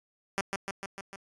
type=tone with echo; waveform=5% pulse; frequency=196.1 Hz; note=G3; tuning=1 cent sharp; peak=-16 dBFS; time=0.38-0.41 s; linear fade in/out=0 ms; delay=150 ms; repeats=5; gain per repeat=-3 dB; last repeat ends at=1.16 s; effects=resampled to 22050 Hz